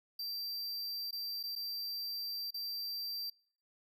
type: tone with dropouts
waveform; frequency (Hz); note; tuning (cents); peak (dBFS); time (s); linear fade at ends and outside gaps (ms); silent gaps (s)
square; 4698; D8; 0; -38; 0.19-3.3; 5; 1.11-1.127 / 1.43-1.436 / 1.554-1.56 / 2.507-2.542
effects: noise-tail reverb RT60 0.6 s tail -26 dB re dry